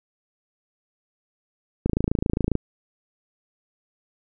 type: click train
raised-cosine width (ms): 3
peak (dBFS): -8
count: 20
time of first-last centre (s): 1.86-2.553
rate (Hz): 27.4
effects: none